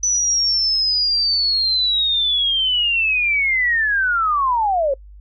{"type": "linear sweep", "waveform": "sine", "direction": "down", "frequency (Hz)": [5990, 523.3], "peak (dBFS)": -15, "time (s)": [0.03, 4.94], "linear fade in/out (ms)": 5, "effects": ["noise-tail reverb RT60 0.1 s tail -26 dB re dry", "added 50 Hz sine -38 dBFS peak until 5.2 s"]}